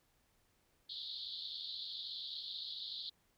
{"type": "band-pass noise", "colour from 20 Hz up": "pink", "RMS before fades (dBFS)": -45, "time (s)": [0.89, 3.1], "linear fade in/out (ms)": 10, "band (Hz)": [3400, 4500], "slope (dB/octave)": 96, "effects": ["pink hiss -75 dBFS RMS until 3.37 s"]}